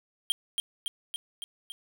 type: tone with echo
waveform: square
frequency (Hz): 3194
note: G7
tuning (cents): +32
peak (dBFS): -24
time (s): 0.3-0.32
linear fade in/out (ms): 0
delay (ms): 280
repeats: 5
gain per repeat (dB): -3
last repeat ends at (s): 1.72
effects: none